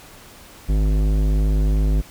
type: tone with tanh clipping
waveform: sine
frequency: 51.5 Hz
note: G#1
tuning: 14 cents flat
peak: -17 dBFS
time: 0.68-2.02 s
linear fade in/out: 20 ms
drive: 16 dB
effects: pink hiss -44 dBFS RMS until 2.1 s